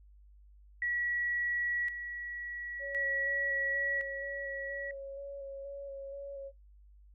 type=tone with tremolo; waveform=sine; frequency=1930 Hz; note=B6; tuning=40 cents flat; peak=-30 dBFS; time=0.82-4.91 s; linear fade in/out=2 ms; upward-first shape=square; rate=0.47 Hz; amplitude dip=60%
type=tone with vibrato; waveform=sine; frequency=554.4 Hz; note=C#5; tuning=in tune; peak=-40 dBFS; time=2.79-6.52 s; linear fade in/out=50 ms; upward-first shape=square; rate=2.1 Hz; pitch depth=16 cents each way
effects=noise-tail reverb RT60 0.2 s tail -26 dB re dry + added 50 Hz sine -55 dBFS peak until 7.14 s